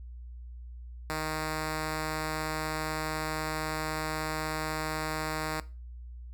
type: tone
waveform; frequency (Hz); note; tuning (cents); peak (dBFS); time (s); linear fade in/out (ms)
5% pulse; 156.1; D#3; +6; -20; 1.1-5.6; 0
effects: noise-tail reverb RT60 0.3 s tail -18 dB re dry + added 60 Hz sine -41 dBFS peak until 6.33 s